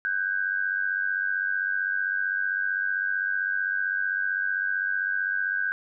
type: tone pair together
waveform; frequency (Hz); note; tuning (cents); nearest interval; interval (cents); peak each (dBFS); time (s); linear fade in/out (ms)
sine; 1513.4 / 1609; F#6 / G6; +39 / +45; minor second; 106; -27; 0.05-5.72; 0
effects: none